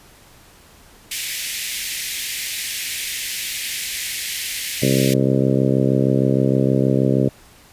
pink high-pass noise, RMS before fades -26 dBFS, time 1.11-5.14 s, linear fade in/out 5 ms, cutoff 1900 Hz, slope 48 dB/octave
harmonic tone, 66.4 Hz, C2, 26 cents sharp, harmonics 2 / 3 / 4 / 5 / 6 / 7 / 8 / 9, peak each -19 / -21 / -21 / -24 / -23 / -26 / -26 / -28 dBFS, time 4.82-7.29 s, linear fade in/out 5 ms
effects pink hiss -48 dBFS RMS until 7.72 s + resampled to 32000 Hz

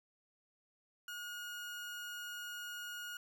30% pulse tone, 1438 Hz, F#6, 50 cents flat, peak -40 dBFS, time 1.08-3.17 s, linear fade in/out 2 ms, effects none

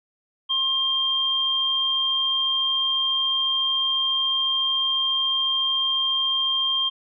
sine tone pair together, 1063 / 3187 Hz, C6 / G7, +27 / +28 cents, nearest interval octave + perfect fifth, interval 1901 cents, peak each -31 / -20 dBFS, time 0.49-6.9 s, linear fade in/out 20 ms, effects none

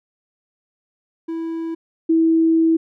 triangle / sine tone pair in turn, 328.3 / 325.7 Hz, E4 / E4, -7 / -21 cents, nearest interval unison, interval 14 cents, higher first, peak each -21 / -12 dBFS, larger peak second, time 1.28-1.75 / 2.09-2.77 s, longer second, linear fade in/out 10 ms, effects none

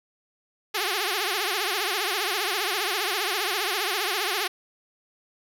5% pulse tone with vibrato, 392 Hz, G4, in tune, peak -13 dBFS, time 0.74-4.48 s, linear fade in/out 10 ms, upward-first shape triangle, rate 15 Hz, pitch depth 220 cents each way, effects none

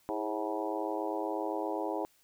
harmonic tone with a mistuned harmonic, 107.7 Hz, A2, 37 cents flat, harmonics 3 / 4 / 5 / 6 / 7 / 8 / 9, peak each -37 / -38 / -39 / -40 / -40 / -41 / -42 dBFS, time 0.09-2.05 s, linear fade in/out 0 ms, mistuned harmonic 4, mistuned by -75 cents, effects white hiss -67 dBFS RMS until 2.23 s

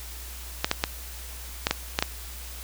clicks, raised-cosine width 0.2 ms, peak -4 dBFS, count 7, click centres 0.645 / 0.714 / 0.839 / 1.669 / 1.71 / 1.989 / 2.025 s, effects added 60 Hz sine -39 dBFS peak until 2.63 s + white hiss -42 dBFS RMS until 2.63 s

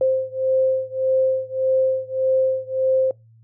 sine beating tone pair, 523.3 / 525 Hz, C5 / C5, 0 / +6 cents, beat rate 1.7 Hz, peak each -20 / -21 dBFS, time 0.01-3.11 s, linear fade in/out 2 ms, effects noise-tail reverb RT60 0.2 s tail -23 dB re dry + added 113 Hz sine -48 dBFS peak until 3.43 s

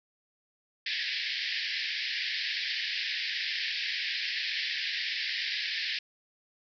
pink band-pass noise, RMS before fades -33 dBFS, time 0.86-5.99 s, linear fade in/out 5 ms, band 1700 to 5200 Hz, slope 96 dB/octave, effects none

